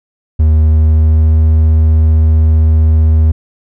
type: tone with pitch glide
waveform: triangle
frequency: 77.78 to 78.87 Hz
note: D#2 to D#2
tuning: 0 to +24 cents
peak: -3 dBFS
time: 0.39-3.32 s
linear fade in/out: 10 ms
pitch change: +24 cents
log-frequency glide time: 0.57-1.39 s
effects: none